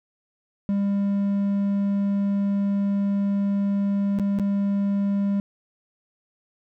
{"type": "tone with dropouts", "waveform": "triangle", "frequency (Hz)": 200, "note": "G3", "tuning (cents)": 35, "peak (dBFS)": -18, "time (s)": [0.69, 5.4], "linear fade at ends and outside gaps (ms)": 0, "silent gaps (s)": [[4.188, 4.197], [4.388, 4.397]], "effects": []}